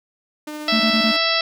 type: tone with tremolo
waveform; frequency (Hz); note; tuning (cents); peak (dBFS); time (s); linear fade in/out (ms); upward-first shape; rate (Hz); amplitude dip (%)
sawtooth; 302; D4; +48; -24; 0.47-1.17; 5; triangle; 15; 25
type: harmonic tone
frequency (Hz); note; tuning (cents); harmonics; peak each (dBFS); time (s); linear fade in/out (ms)
661; E5; +5; 1 / 2 / 3 / 4 / 5 / 6 / 7 / 8; -25 / -25 / -25 / -25 / -25 / -25 / -25 / -25; 0.68-1.41; 2
type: tone bursts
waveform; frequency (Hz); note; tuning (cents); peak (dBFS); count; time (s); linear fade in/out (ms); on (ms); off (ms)
triangle; 222.9; A3; +23; -16; 4; 0.72-1.118; 10; 83; 22
effects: none